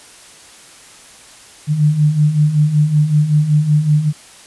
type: beating tone pair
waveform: sine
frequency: 146.83 / 152.13 Hz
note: D3 / D#3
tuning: 0 / -39 cents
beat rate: 5.3 Hz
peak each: -17 / -11 dBFS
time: 1.67-4.13 s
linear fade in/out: 50 ms
effects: white hiss -41 dBFS RMS until 4.46 s + resampled to 24000 Hz